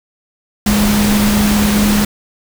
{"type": "tone in noise", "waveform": "sine", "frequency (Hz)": 207.7, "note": "G#3", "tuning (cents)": 0, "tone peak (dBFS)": -11, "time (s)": [0.66, 2.05], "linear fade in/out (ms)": 5, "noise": "pink", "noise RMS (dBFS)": -17, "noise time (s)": [0.66, 2.05], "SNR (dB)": 3, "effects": []}